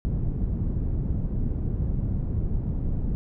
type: low-pass noise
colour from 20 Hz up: pink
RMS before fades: -26 dBFS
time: 0.05-3.15 s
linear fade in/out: 0 ms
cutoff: 180 Hz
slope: 12 dB/octave
effects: none